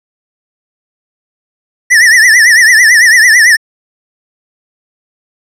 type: tone with vibrato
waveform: square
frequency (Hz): 1864.7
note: A#6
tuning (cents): 0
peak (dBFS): -3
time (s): 1.9-3.57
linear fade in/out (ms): 20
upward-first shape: triangle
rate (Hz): 9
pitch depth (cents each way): 160
effects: low-pass 10000 Hz 12 dB/octave